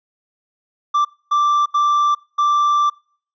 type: tone bursts at uneven times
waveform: triangle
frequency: 1174.7 Hz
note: D6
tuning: in tune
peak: -11 dBFS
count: 4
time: 0.94-1.05 / 1.31-1.66 / 1.74-2.15 / 2.38-2.9 s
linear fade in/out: 10 ms
effects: noise-tail reverb RT60 0.5 s tail -26 dB re dry + resampled to 16000 Hz